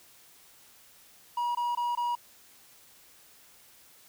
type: tone bursts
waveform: triangle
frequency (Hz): 960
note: B5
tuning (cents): -49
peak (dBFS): -25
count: 4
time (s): 1.37-2.153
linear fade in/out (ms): 5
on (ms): 180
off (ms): 21
effects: white hiss -57 dBFS RMS until 4.08 s